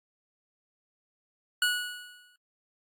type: tone with exponential decay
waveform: 25% pulse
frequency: 1464 Hz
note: F#6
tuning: 19 cents flat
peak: -18 dBFS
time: 1.62-2.36 s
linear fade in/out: 2 ms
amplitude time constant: 160 ms
effects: AAC 64 kbps